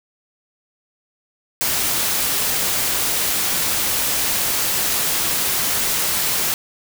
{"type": "noise", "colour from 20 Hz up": "white", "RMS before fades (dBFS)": -20, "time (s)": [1.61, 6.54], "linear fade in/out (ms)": 0, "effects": []}